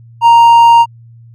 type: tone with hard clipping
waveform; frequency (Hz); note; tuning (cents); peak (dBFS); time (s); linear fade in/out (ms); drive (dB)
sine; 932.3; A#5; 0; -3; 0.21-0.86; 50; 3
effects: added 116 Hz sine -35 dBFS peak until 1.34 s